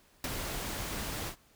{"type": "noise with ADSR envelope", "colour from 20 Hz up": "pink", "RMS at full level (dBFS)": -31, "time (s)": [0.24, 1.36], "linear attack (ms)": 3, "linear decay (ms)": 20, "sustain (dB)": -6, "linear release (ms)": 92, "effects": ["pink hiss -64 dBFS RMS until 1.55 s"]}